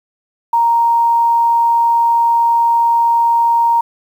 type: tone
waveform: sine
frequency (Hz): 932.3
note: A#5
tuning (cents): 0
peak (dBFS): -9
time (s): 0.53-3.81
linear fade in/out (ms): 5
effects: 7-bit